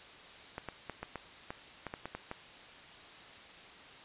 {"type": "clicks", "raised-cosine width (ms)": 0.5, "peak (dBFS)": -24, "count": 11, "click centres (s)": [0.581, 0.687, 0.897, 1.03, 1.157, 1.505, 1.867, 1.939, 2.056, 2.15, 2.314], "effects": ["white hiss -52 dBFS RMS until 4.04 s", "resampled to 8000 Hz"]}